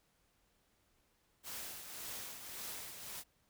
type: noise with tremolo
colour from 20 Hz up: white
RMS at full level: -44 dBFS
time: 1.43-3.24 s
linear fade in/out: 50 ms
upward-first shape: triangle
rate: 1.8 Hz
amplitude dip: 55%
effects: pink hiss -75 dBFS RMS until 3.49 s